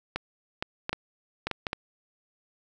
clicks, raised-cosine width 0.3 ms, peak -13 dBFS, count 8, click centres 0.16 / 0.625 / 0.894 / 0.93 / 1.47 / 1.513 / 1.668 / 1.731 s, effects none

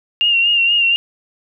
sine tone with vibrato, 2794 Hz, F7, in tune, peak -11 dBFS, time 0.21-0.96 s, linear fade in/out 0 ms, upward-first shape sine, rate 4.2 Hz, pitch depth 42 cents each way, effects none

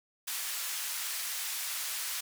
white band-pass noise, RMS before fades -36 dBFS, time 0.27-2.21 s, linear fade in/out 10 ms, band 1200 to 15000 Hz, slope 12 dB/octave, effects none

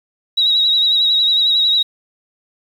sine tone with vibrato, 3842 Hz, B7, 48 cents flat, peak -11 dBFS, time 0.37-1.83 s, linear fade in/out 10 ms, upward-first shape sine, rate 11 Hz, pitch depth 41 cents each way, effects 7-bit

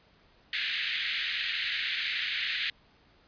pink band-pass noise, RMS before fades -32 dBFS, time 0.53-2.7 s, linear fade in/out 2 ms, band 1700 to 4200 Hz, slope 48 dB/octave, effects pink hiss -62 dBFS RMS until 3.27 s + resampled to 11025 Hz

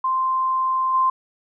sine tone with level steps, 1044 Hz, C6, 4 cents flat, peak -18 / -15 dBFS, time 0.04-1.1 s, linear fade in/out 5 ms, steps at 0.93 s, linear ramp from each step 20 ms, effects none

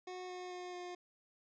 25% pulse tone with pitch steps, 365.6 / 362.7 / 359.7 / 356.8 Hz, F#4 / F#4 / F#4 / F4, -21 / -34 / -49 / +37 cents, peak -40 dBFS, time 0.07-0.95 s, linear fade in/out 5 ms, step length 220 ms, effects resampled to 16000 Hz

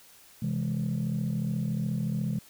sine chord, C augmented, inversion none, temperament equal, 130.81 / 164.81 / 207.7 Hz, C3 / E3 / G#3, 0 / 0 / 0 cents, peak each -30 dBFS, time 0.42-2.39 s, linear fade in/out 5 ms, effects tanh soft clip ceiling -22 dBFS + white hiss -55 dBFS RMS until 2.49 s

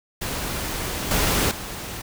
pink noise with level steps, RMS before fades -28 / -21 / -33 dBFS, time 0.21-2.02 s, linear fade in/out 10 ms, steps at 1.11 / 1.51 s, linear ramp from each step 2 ms, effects none

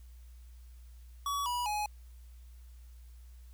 square tone with pitch steps, 1133 / 975 / 839 Hz, C#6 / B5 / G#5, +37 / -23 / +17 cents, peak -32 dBFS, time 1.26-1.86 s, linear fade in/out 2 ms, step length 200 ms, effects added 60 Hz sine -49 dBFS peak until 3.53 s + white hiss -68 dBFS RMS until 3.53 s

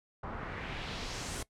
pink noise with low-pass filter sweep, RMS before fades -40 dBFS, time 0.23-1.43 s, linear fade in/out 5 ms, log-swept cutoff 1100 to 10000 Hz, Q 1.6, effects noise-tail reverb RT60 0.1 s tail -20 dB re dry

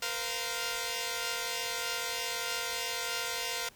5% pulse chord, Bb suspended second, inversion none, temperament equal with one note detuned, 466.2 / 512.5 / 698.5 Hz, Bb4 / C5 / F5, 0 / -36 / 0 cents, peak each -25 / -26 / -26 dBFS, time 0.02-3.69 s, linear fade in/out 5 ms, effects pink hiss -58 dBFS RMS until 3.75 s

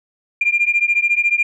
sine beating tone pair, 2392 / 2406 Hz, D7 / D7, +31 / +41 cents, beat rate 14 Hz, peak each -16 dBFS, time 0.41-1.43 s, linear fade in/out 5 ms, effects tanh soft clip ceiling -6 dBFS

